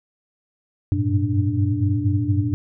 sine tone cluster, 94.9 / 99.1 / 107.8 / 120.1 / 293.5 Hz, F#2 / G2 / A2 / B2 / D4, +44 / +19 / -35 / -48 / -1 cents, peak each -23 / -24 / -24 / -25 / -24 dBFS, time 0.92-2.54 s, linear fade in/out 0 ms, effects none

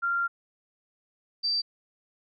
sine tone pair in turn, 1387 / 4665 Hz, F6 / D8, -12 / -12 cents, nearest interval octave + major sixth, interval 2100 cents, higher second, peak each -24 dBFS, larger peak neither, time 0.02-0.28 / 1.43-1.62 s, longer first, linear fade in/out 20 ms, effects none

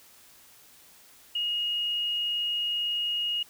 sine tone, 2871 Hz, F7, 47 cents sharp, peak -26 dBFS, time 1.35-3.43 s, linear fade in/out 5 ms, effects white hiss -55 dBFS RMS until 3.49 s

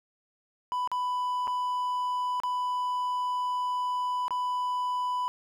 triangle tone with dropouts, 994 Hz, B5, 11 cents sharp, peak -25 dBFS, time 0.72-5.28 s, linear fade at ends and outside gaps 0 ms, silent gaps 0.875-0.916 / 1.472-1.478 / 2.401-2.435 / 4.281-4.307 s, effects none

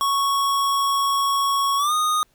square tone with pitch glide, 1108.7 to 1237.3 Hz, C#6 to D#6, 0 to -10 cents, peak -19 dBFS, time 0.01-2.23 s, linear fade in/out 0 ms, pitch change +190 cents, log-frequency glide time 1.77-1.93 s, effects pink hiss -63 dBFS RMS until 2.34 s

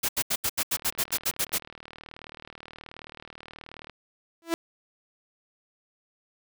white noise bursts, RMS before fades -26 dBFS, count 12, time 0.03-1.584 s, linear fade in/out 10 ms, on 58 ms, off 78 ms
click train, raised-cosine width 0.3 ms, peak -26 dBFS, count 122, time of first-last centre 0.77-3.897 s, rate 38.7 Hz
sawtooth tone with exponential growth, 332.9 Hz, E4, 17 cents sharp, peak -17 dBFS, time 4.42-4.54 s, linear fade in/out 0 ms, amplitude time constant 24 ms
effects none

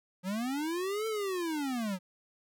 square linear two-way sweep, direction up then down, 176.2 to 448.8 to 176.2 Hz, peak -32 dBFS, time 0.23-1.99 s, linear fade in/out 50 ms, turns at 1.07 s, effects none

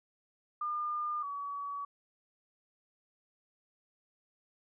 sine tone pair in turn, 1207 / 1134.9 Hz, D6 / C#6, +47 / +40 cents, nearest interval minor second, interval 107 cents, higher first, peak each -32 / -36 dBFS, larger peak first, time 0.61-1.23 / 1.23-1.85 s, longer neither, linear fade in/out 5 ms, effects none

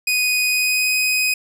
sawtooth tone with pitch glide, 2489 to 2508 Hz, D#7 to D#7, 0 to +13 cents, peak -13 dBFS, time 0.07-1.34 s, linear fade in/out 5 ms, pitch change +13 cents, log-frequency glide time 0.41-0.93 s, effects none

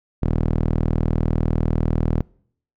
sawtooth tone with band-pass filter, 40.04 Hz, E1, 50 cents flat, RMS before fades -20 dBFS, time 0.22-2.21 s, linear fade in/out 0 ms, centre 170 Hz, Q 0.56, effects noise-tail reverb RT60 0.6 s tail -25 dB re dry

